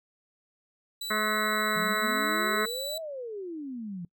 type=tone; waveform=sawtooth; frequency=3951 Hz; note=B7; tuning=in tune; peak=-30 dBFS; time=1.01-2.98 s; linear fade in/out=5 ms
type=harmonic tone; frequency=213.9 Hz; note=A3; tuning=49 cents flat; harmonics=1 / 2 / 3 / 5 / 6 / 7 / 8 / 9 / 10; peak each=-35 / -36 / -36 / -34 / -32 / -32 / -37 / -34 / -38 dBFS; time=1.1-2.66 s; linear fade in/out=10 ms
type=exponential two-way sweep; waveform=sine; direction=up then down; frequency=167.2 to 659.3 to 167.2 Hz; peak=-34 dBFS; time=1.76-4.05 s; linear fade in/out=2 ms; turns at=3 s
effects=noise-tail reverb RT60 0.1 s tail -23 dB re dry